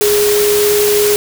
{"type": "tone in noise", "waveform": "sine", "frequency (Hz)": 415.3, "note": "G#4", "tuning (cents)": 0, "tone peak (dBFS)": -10, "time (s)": [0.01, 1.16], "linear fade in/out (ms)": 0, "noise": "white", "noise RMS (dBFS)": -17, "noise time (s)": [0.01, 1.16], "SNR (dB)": 4, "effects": []}